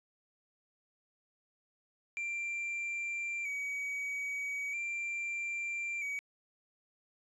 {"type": "tone with vibrato", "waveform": "triangle", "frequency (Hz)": 2314, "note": "D7", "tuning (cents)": -26, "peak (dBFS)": -33, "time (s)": [2.17, 6.19], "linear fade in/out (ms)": 0, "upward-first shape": "square", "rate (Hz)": 0.39, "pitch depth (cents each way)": 37, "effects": ["resampled to 24000 Hz"]}